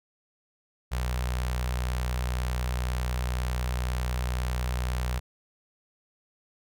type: tone with notch filter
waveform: sawtooth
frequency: 62 Hz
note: B1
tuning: 7 cents sharp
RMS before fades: -29 dBFS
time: 0.91-5.2 s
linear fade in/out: 20 ms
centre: 290 Hz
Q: 0.57
effects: none